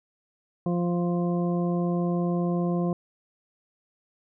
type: harmonic tone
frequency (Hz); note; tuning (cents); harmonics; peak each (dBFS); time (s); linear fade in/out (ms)
174.61; F3; 0; 1 / 2 / 3 / 4 / 6; -24 / -30 / -34 / -36 / -40; 0.66-2.93; 2
effects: none